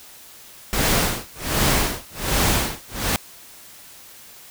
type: noise with tremolo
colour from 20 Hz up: pink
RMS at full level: -18 dBFS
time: 0.73-3.16 s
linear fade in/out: 0 ms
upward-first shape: sine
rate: 1.3 Hz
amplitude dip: 100%
effects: white hiss -44 dBFS RMS until 4.5 s